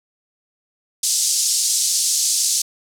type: band-pass noise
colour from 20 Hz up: pink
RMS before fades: -19 dBFS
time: 1.03-2.62 s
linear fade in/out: 5 ms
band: 5100 to 9400 Hz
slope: 24 dB/octave
effects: none